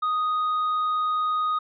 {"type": "tone", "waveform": "triangle", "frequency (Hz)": 1244.5, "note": "D#6", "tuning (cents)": 0, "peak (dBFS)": -20, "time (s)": [0.02, 1.59], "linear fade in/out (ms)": 10, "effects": ["resampled to 11025 Hz"]}